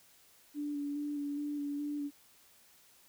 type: tone with vibrato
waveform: sine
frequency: 290 Hz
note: D4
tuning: 22 cents flat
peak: -34 dBFS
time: 0.54-2.11 s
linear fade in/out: 50 ms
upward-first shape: square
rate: 2.4 Hz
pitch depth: 17 cents each way
effects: white hiss -63 dBFS RMS until 3.08 s